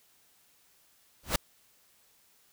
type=noise with exponential growth; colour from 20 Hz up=pink; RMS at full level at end=-20 dBFS; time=1.23-1.36 s; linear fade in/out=5 ms; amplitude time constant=27 ms; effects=white hiss -65 dBFS RMS until 2.52 s